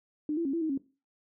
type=tone with pitch steps; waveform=sine; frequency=300.9 / 335.9 / 273 / 334.6 / 316.3 / 273.1 Hz; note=D4 / E4 / C#4 / E4 / D#4 / C#4; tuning=+42 / +33 / -26 / +26 / +29 / -26 cents; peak=-27 dBFS; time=0.29-0.776 s; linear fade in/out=2 ms; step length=81 ms; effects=noise-tail reverb RT60 0.3 s tail -17 dB re dry